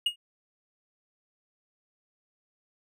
triangle tone with exponential decay, 2866 Hz, F7, 44 cents sharp, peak -18 dBFS, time 0.06-0.16 s, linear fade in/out 5 ms, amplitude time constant 21 ms, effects none

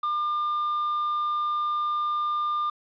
triangle tone, 1200 Hz, D6, 37 cents sharp, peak -22 dBFS, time 0.03-2.7 s, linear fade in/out 5 ms, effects resampled to 11025 Hz + 9-bit

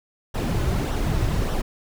brown noise with flanger, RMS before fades -23 dBFS, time 0.34-1.62 s, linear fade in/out 10 ms, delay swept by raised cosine 0.43 to 4.43 ms, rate 1.7 Hz, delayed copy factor -0.5, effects none

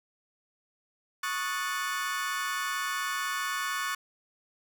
35% pulse chord, D# half-diminished seventh, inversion third, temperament equal with one note detuned, 1108.7 / 1244.5 / 1470.6 / 1760 Hz, C#6 / D#6 / F#6 / A6, 0 / 0 / -11 / 0 cents, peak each -32 / -37 / -34 / -34 dBFS, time 1.23-3.95 s, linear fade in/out 5 ms, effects none

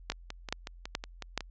two click trains, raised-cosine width 0.2 ms, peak -21 / -13 dBFS, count 8 / 4, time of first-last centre 0.12-1.407 / 0.1-1.377 s, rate 5.44 / 2.35 Hz, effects added 43 Hz sine -48 dBFS peak until 1.5 s + resampled to 16000 Hz

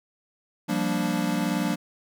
square chord, G minor seventh, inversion third, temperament equal, 174.61 / 196 / 233.1 / 293.7 Hz, F3 / G3 / Bb3 / D4, 0 / 0 / 0 / 0 cents, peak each -30 dBFS, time 0.68-1.76 s, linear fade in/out 20 ms, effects none

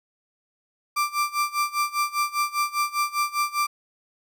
35% pulse tone with tremolo, 1179 Hz, D6, 6 cents sharp, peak -18 dBFS, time 0.96-3.67 s, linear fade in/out 10 ms, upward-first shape sine, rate 5 Hz, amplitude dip 90%, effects none

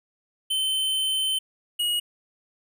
square tone pair in turn, 3075 / 2894 Hz, G7 / F#7, -34 / -39 cents, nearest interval minor second, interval 105 cents, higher first, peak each -23 dBFS, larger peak neither, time 0.5-1.39 / 1.79-2 s, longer first, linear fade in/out 10 ms, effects none

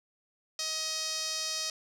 sawtooth tone with band-pass filter, 631 Hz, D#5, 24 cents sharp, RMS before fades -34 dBFS, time 0.59-1.7 s, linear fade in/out 2 ms, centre 5300 Hz, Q 3.2, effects none

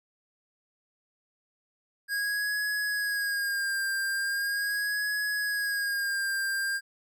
square tone with vibrato, 1634 Hz, G#6, 29 cents flat, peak -28 dBFS, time 2.08-6.81 s, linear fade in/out 50 ms, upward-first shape sine, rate 0.4 Hz, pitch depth 47 cents each way, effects none

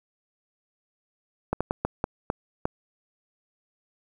slowing click train, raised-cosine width 1 ms, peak -10 dBFS, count 7, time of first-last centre 1.53-2.655 s, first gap 76 ms, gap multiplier 1.36, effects 8-bit

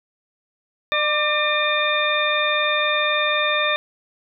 harmonic tone with a mistuned harmonic, 602 Hz, D5, 43 cents sharp, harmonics 1 / 2 / 3 / 4 / 6, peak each -24 / -24 / -24 / -24 / -24 dBFS, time 0.92-3.76 s, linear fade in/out 0 ms, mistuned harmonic 2, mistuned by -36 cents, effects none

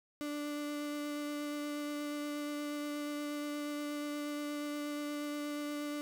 35% pulse tone with vibrato, 293.7 Hz, D4, in tune, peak -35 dBFS, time 0.21-6.01 s, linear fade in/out 0 ms, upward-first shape sine, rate 8.4 Hz, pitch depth 8 cents each way, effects none

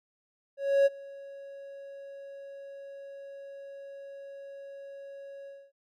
triangle tone with ADSR envelope, 554.4 Hz, C#5, in tune, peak -16 dBFS, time 0.57-5.72 s, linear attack 290 ms, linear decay 26 ms, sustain -24 dB, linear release 250 ms, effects none

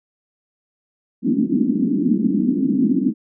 pink band-pass noise, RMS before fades -18 dBFS, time 1.22-3.14 s, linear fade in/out 50 ms, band 200 to 300 Hz, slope 48 dB/octave, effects none

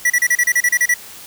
square tone bursts, 1949 Hz, B6, 23 cents flat, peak -12 dBFS, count 11, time 0.05-0.941 s, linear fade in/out 5 ms, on 51 ms, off 33 ms, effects white hiss -37 dBFS RMS until 1.26 s

